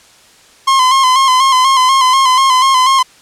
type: tone with vibrato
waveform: 45% pulse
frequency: 1046.5 Hz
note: C6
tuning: in tune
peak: -7 dBFS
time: 0.67-3.03 s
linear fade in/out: 10 ms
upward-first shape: square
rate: 4.1 Hz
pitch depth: 45 cents each way
effects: white hiss -44 dBFS RMS until 3.21 s + low-pass 8000 Hz 12 dB/octave